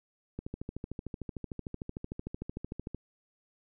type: click train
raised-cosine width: 3 ms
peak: -24 dBFS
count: 35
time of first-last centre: 0.39-2.946 s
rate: 13.3 Hz
effects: none